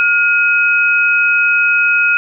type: tone pair together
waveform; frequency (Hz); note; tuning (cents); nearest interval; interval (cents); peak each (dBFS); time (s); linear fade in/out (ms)
sine; 1422.7 / 2535; F6 / D#7; +32 / +32; minor seventh; 1000; -12; 0-2.17; 0
effects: none